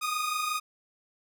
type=tone pair together; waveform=sawtooth; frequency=1218.9 / 1244.5 Hz; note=D#6 / D#6; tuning=-36 / 0 cents; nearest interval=unison; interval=36 cents; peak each=-30 / -26 dBFS; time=0.01-0.6 s; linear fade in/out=20 ms; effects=none